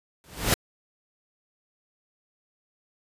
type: noise with exponential growth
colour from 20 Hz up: pink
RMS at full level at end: -17 dBFS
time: 0.24-0.54 s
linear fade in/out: 0 ms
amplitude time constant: 64 ms
effects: resampled to 32000 Hz